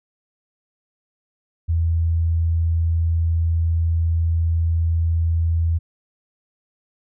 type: tone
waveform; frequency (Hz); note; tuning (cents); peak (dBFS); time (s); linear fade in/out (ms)
sine; 82.8; E2; +8; -16; 1.68-5.79; 20
effects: none